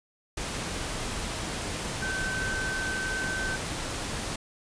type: tone in noise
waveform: sine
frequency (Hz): 1537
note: G6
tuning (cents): -35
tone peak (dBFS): -30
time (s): 2.02-3.56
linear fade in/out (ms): 5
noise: pink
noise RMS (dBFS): -33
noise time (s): 0.37-4.36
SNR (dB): 0
effects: resampled to 22050 Hz